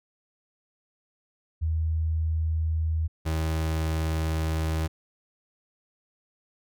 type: tone pair in turn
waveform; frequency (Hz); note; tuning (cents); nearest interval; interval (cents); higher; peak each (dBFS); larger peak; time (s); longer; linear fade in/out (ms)
sine / 35% pulse; 80 / 79.64; D#2 / D#2; +49 / +41; unison; 8; first; -23; neither; 1.61-3.08 / 3.25-4.88; second; 20
effects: none